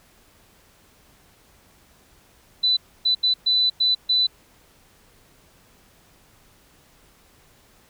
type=tone bursts at uneven times; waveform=sine; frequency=3993 Hz; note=B7; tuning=18 cents sharp; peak=-16 dBFS; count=6; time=2.63-2.77 / 3.05-3.15 / 3.23-3.34 / 3.46-3.7 / 3.8-3.95 / 4.09-4.27 s; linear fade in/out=10 ms; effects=pink hiss -56 dBFS RMS until 7.89 s